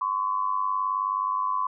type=tone pair together; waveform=sine; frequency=1025.9 / 1125 Hz; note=C6 / C#6; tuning=-34 / +25 cents; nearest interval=major second; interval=159 cents; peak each=-26 / -27 dBFS; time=0.01-1.67 s; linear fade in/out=5 ms; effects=none